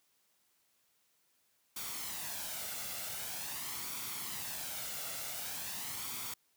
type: noise with flanger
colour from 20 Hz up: white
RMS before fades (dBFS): -41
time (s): 1.76-6.34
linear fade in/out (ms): 5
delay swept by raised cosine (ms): 0.87 to 1.46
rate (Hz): 0.45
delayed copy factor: +0.5
effects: white hiss -74 dBFS RMS until 6.56 s + high-pass 80 Hz 12 dB/octave